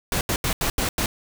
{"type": "noise bursts at uneven times", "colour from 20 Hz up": "pink", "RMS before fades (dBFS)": -23, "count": 6, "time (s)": [[0.12, 0.21], [0.29, 0.36], [0.44, 0.53], [0.61, 0.7], [0.78, 0.89], [0.98, 1.06]], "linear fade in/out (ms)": 2, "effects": []}